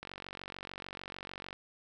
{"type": "click train", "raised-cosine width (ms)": 0.3, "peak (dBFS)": -26, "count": 71, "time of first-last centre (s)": [0.03, 1.529], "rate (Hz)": 46.7, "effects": []}